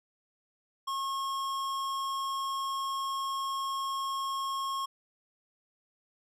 sine tone with tanh clipping, 1085 Hz, C#6, 37 cents flat, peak -33 dBFS, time 0.87-4.86 s, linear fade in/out 10 ms, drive 18 dB, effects none

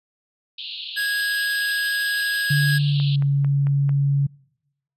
white band-pass noise, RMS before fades -33 dBFS, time 0.58-3.16 s, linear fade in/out 5 ms, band 2700 to 4300 Hz, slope 96 dB/octave
square tone, 1649 Hz, G#6, 13 cents flat, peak -22 dBFS, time 0.96-2.79 s, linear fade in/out 20 ms
sine tone with pitch glide, 144.6 to 140.32 Hz, D3 to C#3, -27 to +21 cents, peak -16 dBFS, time 2.5-4.27 s, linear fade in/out 10 ms, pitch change -52 cents, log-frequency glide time 2.86-3.2 s
click train, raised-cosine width 0.5 ms, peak -23 dBFS, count 5, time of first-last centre 3-3.893 s, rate 4.48 Hz
effects noise-tail reverb RT60 0.9 s tail -26 dB re dry + resampled to 32000 Hz

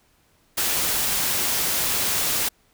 white noise, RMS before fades -23 dBFS, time 0.57-2.49 s, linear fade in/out 10 ms, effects pink hiss -62 dBFS RMS until 2.73 s

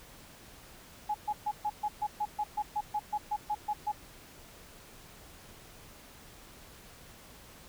sine tone bursts, 840 Hz, G#5, 19 cents sharp, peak -28 dBFS, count 16, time 1.09-3.92 s, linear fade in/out 10 ms, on 55 ms, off 130 ms, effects pink hiss -53 dBFS RMS until 7.68 s

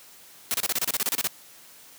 white noise bursts, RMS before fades -25 dBFS, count 13, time 0.51-1.273 s, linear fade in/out 0 ms, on 31 ms, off 30 ms, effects white hiss -50 dBFS RMS until 1.98 s + high-pass 100 Hz 12 dB/octave

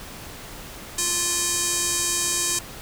square tone with band-pass filter, 349.2 Hz, F4, in tune, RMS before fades -24 dBFS, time 0.98-2.59 s, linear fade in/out 5 ms, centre 7700 Hz, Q 2.2, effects pink hiss -39 dBFS RMS until 2.81 s

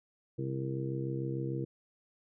harmonic tone, 66.7 Hz, C2, 34 cents sharp, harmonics 2 / 3 / 4 / 5 / 6 / 7, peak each -35 / -44 / -46 / -38 / -46 / -42 dBFS, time 0.38-1.65 s, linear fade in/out 10 ms, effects none

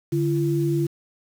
sine tone pair together, 145.73 / 338.7 Hz, D3 / E4, -13 / +47 cents, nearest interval octave + minor third, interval 1460 cents, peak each -22 dBFS, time 0.12-0.87 s, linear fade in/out 10 ms, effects 7-bit

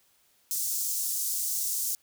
pink high-pass noise, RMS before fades -30 dBFS, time 0.51-1.95 s, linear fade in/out 0 ms, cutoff 6200 Hz, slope 24 dB/octave, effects white hiss -66 dBFS RMS until 2.02 s

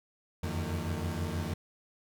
35% pulse tone cluster, 84.6 / 90.9 / 152.7 / 229 Hz, E2 / F#2 / D#3 / A#3, +45 / -30 / -32 / -31 cents, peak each -34 / -35 / -38 / -38 dBFS, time 0.43-1.54 s, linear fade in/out 5 ms, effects none

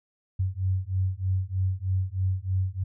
sine beating tone pair, 92.5 / 95.7 Hz, F#2 / G2, 0 / -41 cents, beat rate 3.2 Hz, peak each -27 dBFS, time 0.39-2.84 s, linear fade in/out 10 ms, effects none

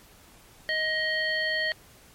harmonic tone, 628 Hz, D#5, 16 cents sharp, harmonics 1 / 3 / 5 / 7, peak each -33 / -26 / -34 / -34 dBFS, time 0.69-1.72 s, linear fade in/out 0 ms, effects pink hiss -54 dBFS RMS until 2.14 s + MP3 64 kbps

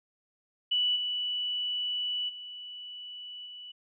sine tone with level steps, 2960 Hz, F#7, in tune, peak -24 / -29 / -40 / -42 dBFS, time 0.71-3.72 s, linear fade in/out 10 ms, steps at 0.95 / 2.28 / 3.45 s, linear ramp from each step 20 ms, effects none

